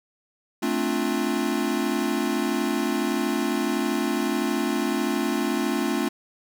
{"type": "chord", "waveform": "square", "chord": "D minor seventh", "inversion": "second", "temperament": "equal", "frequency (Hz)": [220, 261.6, 293.7, 349.2], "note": ["A3", "C4", "D4", "F4"], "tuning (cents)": [0, 0, 0, 0], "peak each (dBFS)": -29, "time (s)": [0.62, 6.09], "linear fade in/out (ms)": 10, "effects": []}